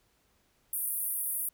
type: band-pass noise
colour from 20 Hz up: pink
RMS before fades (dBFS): -33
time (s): 0.73-1.49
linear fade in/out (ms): 2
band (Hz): 9400 to 16000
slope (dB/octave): 96
effects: pink hiss -70 dBFS RMS until 1.53 s